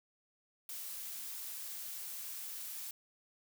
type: noise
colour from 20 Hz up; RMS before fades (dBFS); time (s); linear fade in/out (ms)
blue; -44; 0.69-2.91; 2
effects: none